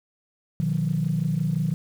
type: chord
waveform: sine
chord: B major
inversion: none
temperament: equal with one note detuned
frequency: 123.47 / 155.56 / 181.29 Hz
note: B2 / D#3 / F#3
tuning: 0 / 0 / -35 cents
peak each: -29 / -23 / -26 dBFS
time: 0.6-1.74 s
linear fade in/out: 0 ms
effects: tanh soft clip ceiling -14 dBFS + 8-bit